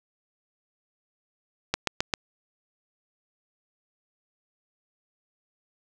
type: click train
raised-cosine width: 0.2 ms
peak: -6 dBFS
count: 4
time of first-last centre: 1.74-2.138 s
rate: 7.54 Hz
effects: none